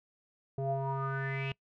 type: tone with low-pass filter sweep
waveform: square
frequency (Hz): 135.7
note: C#3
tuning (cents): -36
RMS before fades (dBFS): -34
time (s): 0.58-1.52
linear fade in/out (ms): 2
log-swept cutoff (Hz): 550 to 2800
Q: 8
effects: noise-tail reverb RT60 0.1 s tail -23 dB re dry